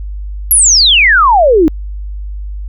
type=exponential sweep; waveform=sine; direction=down; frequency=11720 to 293.7 Hz; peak=-4 dBFS; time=0.51-1.68 s; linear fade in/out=0 ms; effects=added 50 Hz sine -19 dBFS peak until 2.68 s